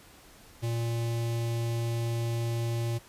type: tone with notch filter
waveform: square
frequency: 116.54 Hz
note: A#2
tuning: in tune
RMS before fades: -30 dBFS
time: 0.62-2.99 s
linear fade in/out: 20 ms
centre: 1400 Hz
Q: 1.2
effects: pink hiss -54 dBFS RMS until 3.08 s + resampled to 32000 Hz